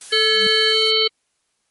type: noise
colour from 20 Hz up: blue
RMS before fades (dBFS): -34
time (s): 0.01-0.91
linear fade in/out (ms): 2
type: tone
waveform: sine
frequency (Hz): 1703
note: G#6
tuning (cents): +43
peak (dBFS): -22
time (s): 0.1-0.75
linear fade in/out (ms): 50
type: harmonic tone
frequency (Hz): 440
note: A4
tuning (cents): 0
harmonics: 1 / 3 / 5 / 7 / 9 / 10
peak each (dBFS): -20 / -29 / -25 / -18 / -23 / -20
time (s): 0.12-1.08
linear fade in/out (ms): 10
type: tone with exponential growth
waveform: sine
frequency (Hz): 200.8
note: G3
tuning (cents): +42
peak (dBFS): -24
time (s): 0.25-0.47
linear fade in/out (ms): 2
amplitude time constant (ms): 47
effects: white hiss -69 dBFS RMS until 1.7 s + MP3 48 kbps